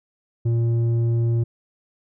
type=tone with low-pass filter; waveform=square; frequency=116.54 Hz; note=A#2; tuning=in tune; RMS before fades=-20 dBFS; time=0.45-1.44 s; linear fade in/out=10 ms; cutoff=260 Hz; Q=1.3; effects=none